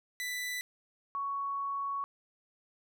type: tone pair in turn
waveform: sawtooth / sine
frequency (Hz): 1986 / 1114.6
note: B6 / C#6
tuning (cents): +9 / +9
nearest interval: minor seventh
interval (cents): 1000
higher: first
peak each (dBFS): -31 / -32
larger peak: first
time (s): 0.2-0.61 / 1.15-2.04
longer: second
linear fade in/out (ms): 0
effects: none